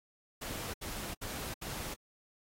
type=noise bursts; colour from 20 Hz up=pink; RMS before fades=-41 dBFS; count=4; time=0.41-1.943 s; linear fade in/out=10 ms; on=330 ms; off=71 ms; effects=AAC 48 kbps

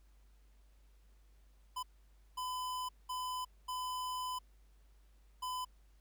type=tone bursts at uneven times; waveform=square; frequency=1008 Hz; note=B5; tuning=35 cents sharp; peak=-38 dBFS; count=5; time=1.76-1.83 / 2.37-2.89 / 3.09-3.45 / 3.68-4.39 / 5.42-5.65 s; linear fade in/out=10 ms; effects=added 50 Hz sine -61 dBFS peak until 6 s + pink hiss -75 dBFS RMS until 6 s

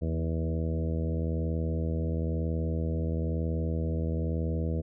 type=harmonic tone with a mistuned harmonic; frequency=81 Hz; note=E2; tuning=30 cents flat; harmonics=1 / 2 / 3 / 4 / 5 / 6 / 7 / 8; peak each=-29 / -33 / -38 / -39 / -43 / -39 / -45 / -46 dBFS; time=0.01-4.82 s; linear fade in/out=20 ms; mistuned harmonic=3; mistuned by=-23 cents; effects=none

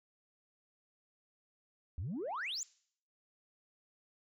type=exponential sweep; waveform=sine; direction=up; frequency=72.4 to 7459 Hz; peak=-35 dBFS; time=1.98-2.63 s; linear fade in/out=0 ms; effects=noise-tail reverb RT60 0.6 s tail -24 dB re dry + tanh soft clip ceiling -34 dBFS

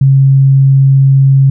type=tone; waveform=sine; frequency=135.8 Hz; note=C#3; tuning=35 cents flat; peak=-3 dBFS; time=0.01-1.5 s; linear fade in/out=5 ms; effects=none

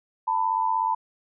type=tone pair together; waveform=sine; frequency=895.5 / 992 Hz; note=A5 / B5; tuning=+30 / +7 cents; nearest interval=major second; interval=177 cents; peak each=-24 dBFS; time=0.27-0.95 s; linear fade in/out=10 ms; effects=none

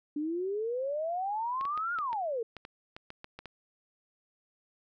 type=exponential two-way sweep; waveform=sine; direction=up then down; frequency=289.2 to 1447 to 437.7 Hz; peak=-30 dBFS; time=0.16-2.43 s; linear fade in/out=5 ms; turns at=1.94 s
type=clicks; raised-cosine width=0.3 ms; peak=-27 dBFS; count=12; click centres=1.611 / 1.653 / 1.776 / 1.987 / 2.13 / 2.567 / 2.651 / 2.965 / 3.104 / 3.244 / 3.39 / 3.457 s
effects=none

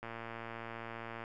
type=click train; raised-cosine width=0.5 ms; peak=-28 dBFS; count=140; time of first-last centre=0.03-1.239 s; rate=115 Hz; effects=none

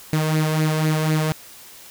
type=tone with flanger; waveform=sawtooth; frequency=155.9 Hz; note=D#3; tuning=4 cents sharp; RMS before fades=-20 dBFS; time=0.13-1.32 s; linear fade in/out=0 ms; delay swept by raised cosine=0.44 to 1.94 ms; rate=4 Hz; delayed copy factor=+0.55; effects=white hiss -43 dBFS RMS until 1.9 s

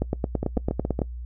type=two click trains; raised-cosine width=2 ms; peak=-10 / -12 dBFS; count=10 / 5; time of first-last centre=0.02-1.018 / 0.43-0.991 s; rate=9.02 / 7.13 Hz; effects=noise-tail reverb RT60 0.1 s tail -23 dB re dry + added 60 Hz sine -32 dBFS peak until 1.25 s

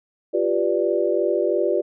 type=chord; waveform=sine; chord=G dominant seventh; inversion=third; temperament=equal; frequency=349.2 / 392 / 493.9 / 587.3 Hz; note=F4 / G4 / B4 / D5; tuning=0 / 0 / 0 / 0 cents; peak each=-23 / -23 / -25 / -23 dBFS; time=0.33-1.82 s; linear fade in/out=20 ms; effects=none

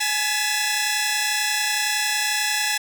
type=tone cluster; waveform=15% pulse; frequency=841 / 1713 / 1985 / 2670 Hz; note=G#5 / A6 / B6 / E7; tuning=+22 / -47 / +8 / +22 cents; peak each=-20 dBFS; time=0-2.78 s; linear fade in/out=10 ms; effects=none

